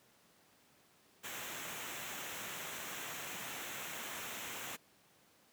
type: noise with comb filter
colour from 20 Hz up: pink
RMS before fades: -44 dBFS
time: 1.23-4.77 s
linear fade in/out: 20 ms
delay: 0.21 ms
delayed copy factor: -0.6
effects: pink hiss -67 dBFS RMS until 5.52 s + high-pass 150 Hz 12 dB/octave